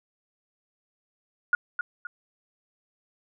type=tone with echo; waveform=sine; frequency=1433 Hz; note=F6; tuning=44 cents sharp; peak=-17 dBFS; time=1.53-1.55 s; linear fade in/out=2 ms; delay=260 ms; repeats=2; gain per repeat=-8 dB; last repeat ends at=2.07 s; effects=none